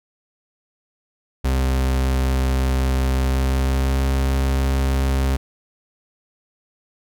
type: tone with pitch glide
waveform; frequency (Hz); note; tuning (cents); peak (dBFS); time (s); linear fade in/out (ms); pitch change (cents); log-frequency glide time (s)
40% pulse; 65.41 to 66.78; C2 to C2; 0 to +36; -16; 1.44-5.37; 10; +36; 3.17-4.08
effects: none